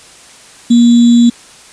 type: tone with sample-and-hold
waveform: sine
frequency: 236.9 Hz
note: A#3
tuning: 28 cents sharp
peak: -3 dBFS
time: 0.7-1.3 s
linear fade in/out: 10 ms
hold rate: 3675 Hz
effects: white hiss -38 dBFS RMS until 1.72 s + resampled to 22050 Hz